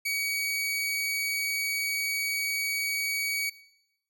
sawtooth tone, 2259 Hz, C#7, 32 cents sharp, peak -24 dBFS, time 0.05-3.5 s, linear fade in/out 10 ms, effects noise-tail reverb RT60 0.9 s tail -21 dB re dry

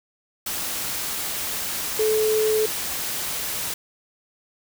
sine tone in noise, 433.2 Hz, A4, 27 cents flat, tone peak -18 dBFS, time 1.99-2.66 s, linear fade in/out 5 ms, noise white, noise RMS -28 dBFS, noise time 0.46-3.74 s, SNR +7 dB, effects none

